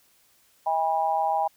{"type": "tone with amplitude modulation", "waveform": "sine", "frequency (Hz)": 807, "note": "G#5", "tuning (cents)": -50, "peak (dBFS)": -17, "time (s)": [0.66, 1.48], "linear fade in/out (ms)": 10, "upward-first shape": "sine", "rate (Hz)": 167, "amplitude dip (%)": 100, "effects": ["white hiss -62 dBFS RMS until 1.56 s"]}